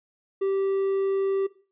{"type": "tone", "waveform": "triangle", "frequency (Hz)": 389.6, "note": "G4", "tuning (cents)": -11, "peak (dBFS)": -20, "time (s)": [0.41, 1.47], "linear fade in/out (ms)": 10, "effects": ["noise-tail reverb RT60 0.4 s tail -18 dB re dry", "resampled to 8000 Hz"]}